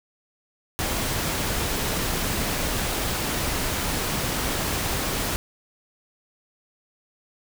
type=noise; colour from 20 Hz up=pink; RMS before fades=-26 dBFS; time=0.79-5.36 s; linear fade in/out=0 ms; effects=none